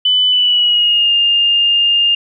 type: tone with pitch glide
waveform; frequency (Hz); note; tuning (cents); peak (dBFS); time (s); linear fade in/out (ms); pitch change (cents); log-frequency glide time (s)
sine; 3000 to 2815; F#7 to F7; +23 to +13; -9; 0.05-2.15; 5; -110; 0.3-1.13
effects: none